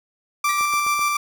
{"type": "tone with tremolo", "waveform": "30% pulse", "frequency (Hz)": 1174.7, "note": "D6", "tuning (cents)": 0, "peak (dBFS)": -15, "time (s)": [0.44, 1.17], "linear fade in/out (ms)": 5, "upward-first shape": "square", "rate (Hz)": 7, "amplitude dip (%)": 25}
{"type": "tone with exponential decay", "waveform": "sawtooth", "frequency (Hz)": 1924, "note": "B6", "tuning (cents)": -46, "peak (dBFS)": -24, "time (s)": [0.49, 0.81], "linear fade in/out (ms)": 2, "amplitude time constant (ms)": 68}
{"type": "click train", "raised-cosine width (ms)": 1, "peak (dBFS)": -24, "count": 4, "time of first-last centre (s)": [0.61, 0.993], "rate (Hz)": 7.84}
{"effects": []}